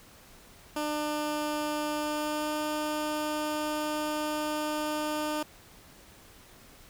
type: tone with pitch glide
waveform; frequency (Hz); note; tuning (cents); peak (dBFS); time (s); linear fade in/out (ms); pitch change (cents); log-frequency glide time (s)
15% pulse; 300 to 303.3; D4 to D#4; +37 to -44; -23; 0.76-5.43; 5; +19; 1.99-2.59
effects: pink hiss -54 dBFS RMS until 6.89 s